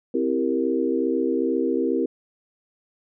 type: chord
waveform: sine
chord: C dominant seventh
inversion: none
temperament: equal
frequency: 261.6 / 329.6 / 392 / 466.2 Hz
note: C4 / E4 / G4 / Bb4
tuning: 0 / 0 / 0 / 0 cents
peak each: -25 / -25 / -26 / -26 dBFS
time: 0.14-2.06 s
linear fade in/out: 5 ms
effects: none

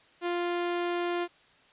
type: tone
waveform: sawtooth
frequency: 349.2 Hz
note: F4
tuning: in tune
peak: -24 dBFS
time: 0.21-1.28 s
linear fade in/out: 50 ms
effects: white hiss -60 dBFS RMS until 1.72 s + resampled to 8000 Hz

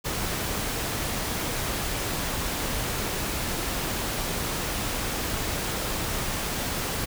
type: noise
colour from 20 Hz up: pink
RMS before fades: -29 dBFS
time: 0.04-7.06 s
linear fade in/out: 20 ms
effects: none

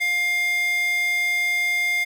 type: tone with high-pass filter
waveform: square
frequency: 705 Hz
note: F5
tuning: 16 cents sharp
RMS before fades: -22 dBFS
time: 0-2.05 s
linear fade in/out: 20 ms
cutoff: 1900 Hz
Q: 7.4
effects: none

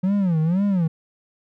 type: tone with vibrato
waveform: triangle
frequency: 178.6 Hz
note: F3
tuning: 39 cents sharp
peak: -15 dBFS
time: 0.03-0.88 s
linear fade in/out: 10 ms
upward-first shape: sine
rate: 2 Hz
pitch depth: 230 cents each way
effects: none

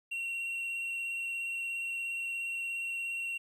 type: tone with vibrato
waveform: triangle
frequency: 2737 Hz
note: F7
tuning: 36 cents flat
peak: -32 dBFS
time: 0.11-3.38 s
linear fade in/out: 10 ms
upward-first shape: square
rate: 17 Hz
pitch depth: 10 cents each way
effects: 12-bit

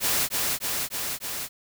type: noise with echo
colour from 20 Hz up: white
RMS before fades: -24 dBFS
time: 0-0.29 s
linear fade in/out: 50 ms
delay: 300 ms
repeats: 4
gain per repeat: -2 dB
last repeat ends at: 1.49 s
effects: none

